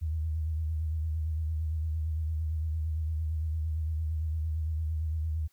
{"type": "tone with vibrato", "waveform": "sine", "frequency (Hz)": 78.8, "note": "D#2", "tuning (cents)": 23, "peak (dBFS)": -28, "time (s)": [0.01, 5.48], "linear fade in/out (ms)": 20, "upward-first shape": "sine", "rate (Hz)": 8.8, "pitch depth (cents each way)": 55, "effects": ["white hiss -70 dBFS RMS until 5.52 s"]}